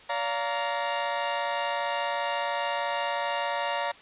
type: chord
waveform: sawtooth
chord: Bb major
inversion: first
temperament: equal with one note detuned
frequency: 573.6 / 698.5 / 932.3 Hz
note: D5 / F5 / Bb5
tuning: -41 / 0 / 0 cents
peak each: -28 / -29 / -26 dBFS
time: 0.09-3.92 s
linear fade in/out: 10 ms
effects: white hiss -50 dBFS RMS until 4.01 s + resampled to 8000 Hz